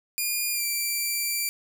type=tone with pitch glide; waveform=5% pulse; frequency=2424 to 2348 Hz; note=D#7 to D7; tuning=-46 to -1 cents; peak=-16 dBFS; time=0.18-1.49 s; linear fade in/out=0 ms; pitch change=-55 cents; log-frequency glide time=0.52-0.64 s; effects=none